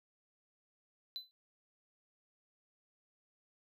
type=tone with exponential decay; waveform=triangle; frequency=4016 Hz; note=B7; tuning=28 cents sharp; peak=-35 dBFS; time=1.16-1.31 s; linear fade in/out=0 ms; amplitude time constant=32 ms; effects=none